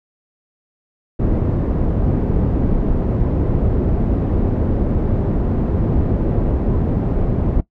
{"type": "low-pass noise", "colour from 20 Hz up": "pink", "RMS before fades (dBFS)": -17, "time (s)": [1.19, 7.61], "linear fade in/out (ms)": 10, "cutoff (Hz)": 380, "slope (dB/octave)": 12, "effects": ["noise-tail reverb RT60 0.1 s tail -18 dB re dry"]}